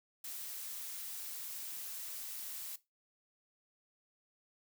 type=noise; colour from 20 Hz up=blue; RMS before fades=-44 dBFS; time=0.24-2.76 s; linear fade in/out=5 ms; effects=noise-tail reverb RT60 0.2 s tail -17 dB re dry